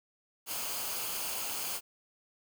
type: noise with comb filter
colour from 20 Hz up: white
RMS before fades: -36 dBFS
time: 0.46-1.81 s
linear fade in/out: 50 ms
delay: 0.53 ms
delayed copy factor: -0.5
effects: none